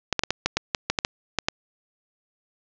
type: clicks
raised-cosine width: 0.2 ms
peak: -4 dBFS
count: 12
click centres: 0.127 / 0.193 / 0.236 / 0.306 / 0.46 / 0.57 / 0.748 / 0.9 / 0.988 / 1.049 / 1.387 / 1.485 s
effects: resampled to 16000 Hz + 7-bit